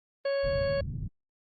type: harmonic tone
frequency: 554.4 Hz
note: C#5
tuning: in tune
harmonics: 1 / 2 / 3 / 4 / 5 / 6 / 8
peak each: -26 / -44 / -40 / -48 / -49 / -52 / -44 dBFS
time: 0.25-0.81 s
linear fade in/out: 5 ms
type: low-pass noise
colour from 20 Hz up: white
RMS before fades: -35 dBFS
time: 0.43-1.09 s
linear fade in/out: 20 ms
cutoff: 160 Hz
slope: 24 dB/octave
effects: Opus 32 kbps